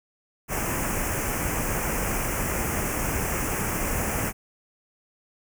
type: band-stop noise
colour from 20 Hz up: pink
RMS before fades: -27 dBFS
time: 0.48-4.33 s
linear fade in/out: 50 ms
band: 2700 to 5800 Hz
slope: 48 dB/octave
effects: none